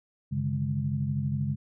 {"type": "tone cluster", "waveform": "sine", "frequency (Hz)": [94.1, 138.5, 151.1, 205.6], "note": ["F#2", "C#3", "D3", "G#3"], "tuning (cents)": [30, -1, 50, -17], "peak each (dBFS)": [-35, -28, -36, -33], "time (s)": [0.31, 1.56], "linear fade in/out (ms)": 20, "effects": []}